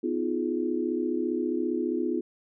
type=chord; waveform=sine; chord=F half-diminished seventh; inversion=second; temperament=just; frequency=251.4 / 314.3 / 349.2 / 419.1 Hz; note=Cb4 / Eb4 / F4 / Ab4; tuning=+31 / +18 / 0 / +16 cents; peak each=-31 / -31 / -29 / -34 dBFS; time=0.03-2.21 s; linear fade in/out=10 ms; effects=none